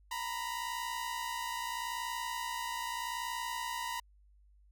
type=tone pair together; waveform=sawtooth; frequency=932.3 / 993.1 Hz; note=A#5 / B5; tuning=0 / +9 cents; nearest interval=minor second; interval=109 cents; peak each=-35 / -35 dBFS; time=0.11-4 s; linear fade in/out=5 ms; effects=added 50 Hz sine -60 dBFS peak until 4.71 s